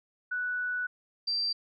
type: tone pair in turn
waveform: sine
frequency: 1480 / 4699 Hz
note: F#6 / D8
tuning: 0 / 0 cents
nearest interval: octave + minor sixth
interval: 2000 cents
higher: second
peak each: -29 / -27 dBFS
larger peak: second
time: 0.31-0.87 / 1.27-1.53 s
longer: first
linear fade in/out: 10 ms
effects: none